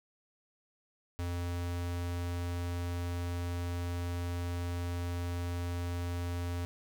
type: tone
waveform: square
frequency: 87.31 Hz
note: F2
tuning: in tune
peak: -34 dBFS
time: 1.19-6.65 s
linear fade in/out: 0 ms
effects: 12-bit